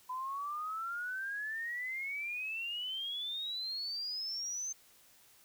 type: exponential sweep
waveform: sine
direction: up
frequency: 1000 to 6310 Hz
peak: -36 dBFS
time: 0.09-4.73 s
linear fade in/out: 10 ms
effects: white hiss -63 dBFS RMS until 5.44 s